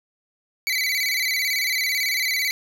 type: tone with vibrato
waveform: 25% pulse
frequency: 2140 Hz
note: C7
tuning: 38 cents sharp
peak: -17 dBFS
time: 0.67-2.51 s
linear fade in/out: 0 ms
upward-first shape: square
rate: 18 Hz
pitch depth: 92 cents each way
effects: none